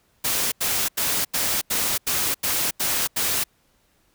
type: noise bursts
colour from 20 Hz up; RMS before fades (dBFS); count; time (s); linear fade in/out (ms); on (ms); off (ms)
white; -23; 9; 0.24-3.44; 10; 280; 85
effects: pink hiss -64 dBFS RMS until 4.14 s